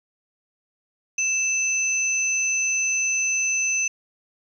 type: tone pair together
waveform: sine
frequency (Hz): 2637 / 6107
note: E7 / G8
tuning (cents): 0 / -46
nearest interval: octave + minor third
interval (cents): 1454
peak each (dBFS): -23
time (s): 1.18-3.88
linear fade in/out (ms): 5
effects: 9-bit